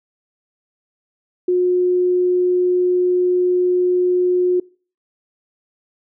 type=tone; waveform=sine; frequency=360.7 Hz; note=F#4; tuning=44 cents flat; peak=-13 dBFS; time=1.48-4.6 s; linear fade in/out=5 ms; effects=noise-tail reverb RT60 0.4 s tail -24 dB re dry